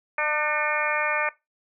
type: harmonic tone with a mistuned harmonic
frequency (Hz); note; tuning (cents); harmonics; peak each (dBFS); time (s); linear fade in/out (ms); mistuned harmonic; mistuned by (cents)
300.3; D4; +39; 2 / 3 / 4 / 5 / 6 / 7 / 8; -30 / -30 / -30 / -30 / -30 / -30 / -30; 0.18-1.29; 2; 7; +59
effects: noise-tail reverb RT60 0.2 s tail -19 dB re dry